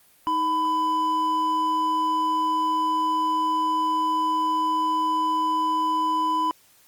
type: tone pair together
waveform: triangle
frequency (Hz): 315 / 1000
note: D#4 / B5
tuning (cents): +21 / +21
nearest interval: octave + minor sixth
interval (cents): 2000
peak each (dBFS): -28 / -19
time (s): 0.27-6.51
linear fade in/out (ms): 0
effects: white hiss -57 dBFS RMS until 6.87 s + Opus 32 kbps